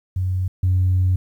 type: tone pair in turn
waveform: sine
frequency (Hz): 92.5 / 92.05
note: F#2 / F#2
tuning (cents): 0 / -8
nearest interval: unison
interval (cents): 8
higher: first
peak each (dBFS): -18 / -13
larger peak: second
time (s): 0.16-0.48 / 0.63-1.16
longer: second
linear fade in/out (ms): 5
effects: tanh soft clip ceiling -11 dBFS + 9-bit